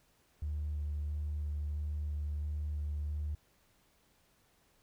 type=tone with vibrato; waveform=triangle; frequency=74.5 Hz; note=D2; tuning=25 cents sharp; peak=-30 dBFS; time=0.42-3.35 s; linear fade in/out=5 ms; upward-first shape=square; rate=1.5 Hz; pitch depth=11 cents each way; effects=tanh soft clip ceiling -31 dBFS + pink hiss -70 dBFS RMS until 4.82 s